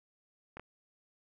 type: clicks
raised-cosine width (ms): 0.5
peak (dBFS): -29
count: 2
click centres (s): 0.57 / 0.596
effects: none